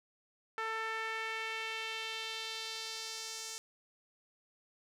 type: tone with band-pass filter sweep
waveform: sawtooth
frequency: 445.2 Hz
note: A4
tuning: 20 cents sharp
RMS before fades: -40 dBFS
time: 0.58-3.58 s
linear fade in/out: 0 ms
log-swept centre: 1500 to 6500 Hz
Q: 1.8
effects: none